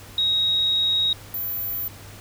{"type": "tone pair in turn", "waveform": "sine", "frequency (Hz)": [3785, 14290], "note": ["A#7", "A9"], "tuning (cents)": [26, 26], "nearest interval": "octave + major seventh", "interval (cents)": 2300, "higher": "second", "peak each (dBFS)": [-18, -25], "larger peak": "first", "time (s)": [[0.18, 1.13], [1.34, 1.88]], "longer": "first", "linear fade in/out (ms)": 2, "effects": ["added 100 Hz sine -44 dBFS peak until 2.2 s", "pink hiss -44 dBFS RMS until 2.2 s"]}